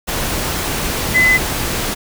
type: tone in noise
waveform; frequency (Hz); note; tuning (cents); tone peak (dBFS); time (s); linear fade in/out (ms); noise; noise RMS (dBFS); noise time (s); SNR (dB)
sine; 2021; B6; +39; -9; 1.14-1.38; 20; pink; -20; 0.07-1.95; +8
effects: none